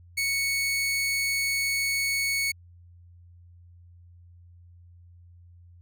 sawtooth tone, 2217 Hz, C#7, in tune, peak -21 dBFS, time 0.17-2.52 s, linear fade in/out 10 ms, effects added 87 Hz sine -49 dBFS peak until 5.81 s

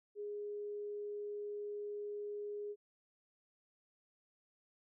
sine tone, 413.5 Hz, G#4, 8 cents flat, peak -40 dBFS, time 0.15-2.76 s, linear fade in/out 50 ms, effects none

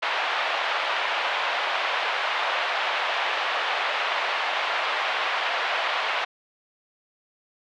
pink band-pass noise, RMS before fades -26 dBFS, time 0.02-6.25 s, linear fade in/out 10 ms, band 650 to 3400 Hz, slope 24 dB/octave, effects none

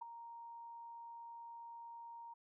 sine tone with ADSR envelope, 932.3 Hz, A#5, in tune, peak -39 dBFS, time 0.01-2.34 s, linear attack 13 ms, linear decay 4 ms, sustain -10 dB, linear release 10 ms, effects none

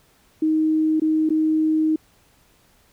sine tone with dropouts, 313.4 Hz, D#4, 13 cents sharp, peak -16 dBFS, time 0.42-1.96 s, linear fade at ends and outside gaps 5 ms, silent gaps 0.999-1.018 / 1.292-1.303 s, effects pink hiss -58 dBFS RMS until 2.92 s

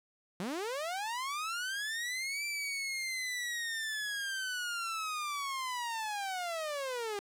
sawtooth linear two-way sweep, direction up then down, 166.4 to 2349 to 396.2 Hz, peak -31 dBFS, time 0.4-7.19 s, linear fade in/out 0 ms, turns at 2.45 s, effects low-pass 11000 Hz 12 dB/octave + 10-bit

